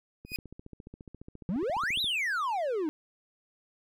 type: tone with exponential growth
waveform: 30% pulse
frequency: 2489 Hz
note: D#7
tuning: in tune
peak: -24 dBFS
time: 0.25-0.36 s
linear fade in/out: 0 ms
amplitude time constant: 22 ms
type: click train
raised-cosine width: 3 ms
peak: -32 dBFS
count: 27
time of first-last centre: 0.25-2.043 s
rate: 14.5 Hz
type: exponential two-way sweep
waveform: triangle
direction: up then down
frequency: 161.8 to 4051 to 292.7 Hz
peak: -26 dBFS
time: 1.49-2.89 s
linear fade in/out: 0 ms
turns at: 2.01 s
effects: none